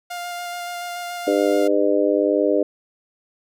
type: tone with vibrato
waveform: sawtooth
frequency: 703 Hz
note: F5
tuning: 11 cents sharp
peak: -24 dBFS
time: 0.1-1.68 s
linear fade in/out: 10 ms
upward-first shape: square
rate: 7 Hz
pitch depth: 9 cents each way
type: harmonic tone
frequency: 101 Hz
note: G#2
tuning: 48 cents flat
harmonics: 3 / 4 / 5 / 6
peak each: -21 / -21 / -21 / -21 dBFS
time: 1.27-2.63 s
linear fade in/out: 5 ms
effects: none